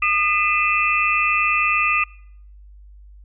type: tone cluster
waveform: sine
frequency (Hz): 1222 / 2020 / 2447 / 2650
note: D#6 / B6 / D#7 / E7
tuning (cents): -32 / +39 / -29 / +9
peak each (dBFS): -21 / -26 / -21 / -20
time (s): 0.02-2.04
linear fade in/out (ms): 5
effects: noise-tail reverb RT60 0.7 s tail -24 dB re dry + added 50 Hz sine -41 dBFS peak until 3.24 s